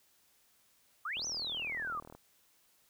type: exponential two-way sweep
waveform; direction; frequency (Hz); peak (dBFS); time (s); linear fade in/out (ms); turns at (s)
sine; up then down; 1137 to 6200 to 1137; -35; 1.05-2; 5; 1.26
type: click train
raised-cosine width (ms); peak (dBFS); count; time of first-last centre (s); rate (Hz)
1; -36; 40; 1.17-2.15; 39.8
effects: white hiss -69 dBFS RMS until 2.89 s